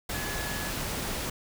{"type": "tone in noise", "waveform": "sine", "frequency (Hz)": 1699, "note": "G#6", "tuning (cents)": 39, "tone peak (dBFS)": -38, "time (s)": [0.14, 0.7], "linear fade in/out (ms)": 5, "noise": "pink", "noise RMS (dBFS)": -33, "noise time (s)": [0.09, 1.3], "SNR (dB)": -8, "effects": []}